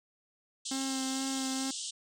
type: band-pass noise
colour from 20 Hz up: white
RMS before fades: -39 dBFS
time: 0.65-1.91 s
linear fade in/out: 10 ms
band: 2900 to 8800 Hz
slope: 96 dB/octave
type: tone with vibrato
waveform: 45% pulse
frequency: 265.8 Hz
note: C4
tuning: 27 cents sharp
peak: -33 dBFS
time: 0.71-1.71 s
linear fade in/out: 5 ms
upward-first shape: sine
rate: 2.2 Hz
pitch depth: 15 cents each way
effects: none